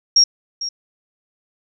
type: tone with echo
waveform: sine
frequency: 5588 Hz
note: F8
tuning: in tune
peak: -8 dBFS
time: 0.16-0.24 s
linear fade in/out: 5 ms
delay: 450 ms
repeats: 1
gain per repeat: -14 dB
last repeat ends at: 0.69 s
effects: none